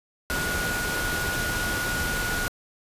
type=tone in noise; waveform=sine; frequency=1448 Hz; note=F#6; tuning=38 cents flat; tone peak=-28 dBFS; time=0.3-2.48 s; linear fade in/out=0 ms; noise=pink; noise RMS=-29 dBFS; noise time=0.3-2.48 s; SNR=-2 dB; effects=resampled to 32000 Hz